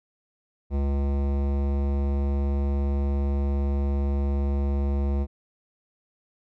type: tone with hard clipping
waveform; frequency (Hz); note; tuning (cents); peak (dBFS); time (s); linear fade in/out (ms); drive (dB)
sine; 69.9; C#2; +15; -24; 0.7-5.27; 50; 17
effects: none